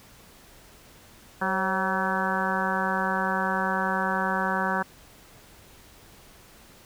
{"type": "harmonic tone with a mistuned harmonic", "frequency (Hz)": 190, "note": "F#3", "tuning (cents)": 46, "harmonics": [1, 2, 3, 4, 5, 6, 7, 8, 9], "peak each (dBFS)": [-31, -36, -34, -32, -30, -33, -35, -30, -34], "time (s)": [1.41, 4.83], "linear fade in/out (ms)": 10, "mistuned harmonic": 3, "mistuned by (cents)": -61, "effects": ["pink hiss -52 dBFS RMS until 6.85 s"]}